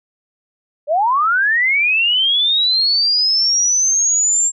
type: linear sweep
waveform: sine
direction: up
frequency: 555 to 7470 Hz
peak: -12 dBFS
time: 0.87-4.52 s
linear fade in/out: 50 ms
effects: none